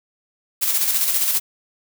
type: noise with tremolo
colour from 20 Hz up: blue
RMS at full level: -18 dBFS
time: 0.61-1.4 s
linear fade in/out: 20 ms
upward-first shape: square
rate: 15 Hz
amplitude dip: 40%
effects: none